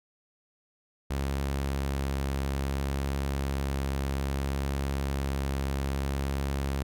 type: tone with vibrato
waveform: sawtooth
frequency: 68.6 Hz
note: C#2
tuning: 17 cents flat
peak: -24 dBFS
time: 1.1-6.83 s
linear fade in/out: 10 ms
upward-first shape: triangle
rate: 0.61 Hz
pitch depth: 9 cents each way
effects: none